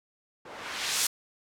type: noise with low-pass filter sweep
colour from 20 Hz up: blue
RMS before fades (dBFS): -32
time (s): 0.45-1.07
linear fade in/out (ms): 5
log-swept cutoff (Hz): 680 to 9600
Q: 0.74
effects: none